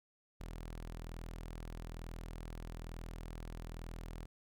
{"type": "tone", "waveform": "sawtooth", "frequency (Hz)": 41.12, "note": "E1", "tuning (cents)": -4, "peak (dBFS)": -40, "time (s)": [0.4, 4.26], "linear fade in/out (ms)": 10, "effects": []}